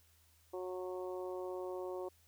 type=harmonic tone; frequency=183.2 Hz; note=F#3; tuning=17 cents flat; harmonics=2 / 3 / 4 / 5 / 6; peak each=-41 / -45 / -51 / -52 / -54 dBFS; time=0.53-2.09 s; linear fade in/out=10 ms; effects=added 81 Hz sine -69 dBFS peak until 2.27 s + white hiss -70 dBFS RMS until 2.27 s